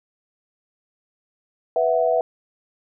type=chord; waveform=sine; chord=B suspended fourth; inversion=none; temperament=just; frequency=493.9 / 658.5 / 740.8 Hz; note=B4 / E5 / F#5; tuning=0 / -2 / +2 cents; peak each=-21 / -19 / -24 dBFS; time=1.76-2.21 s; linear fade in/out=2 ms; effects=none